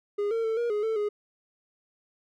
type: tone with pitch steps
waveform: triangle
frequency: 409.9 / 455.5 / 445.8 / 473.5 / 417.8 / 444.4 / 416 Hz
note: G#4 / A#4 / A4 / A#4 / G#4 / A4 / G#4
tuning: -23 / -40 / +23 / +27 / +10 / +17 / +3 cents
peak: -23 dBFS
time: 0.18-1.09 s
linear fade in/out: 10 ms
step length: 130 ms
effects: none